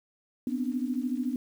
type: tone cluster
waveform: sine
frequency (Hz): 245.7 / 259.3 / 296.1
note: B3 / C4 / D4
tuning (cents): -9 / -15 / +14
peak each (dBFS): -30 / -32 / -36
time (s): 0.47-1.36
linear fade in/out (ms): 2
effects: 9-bit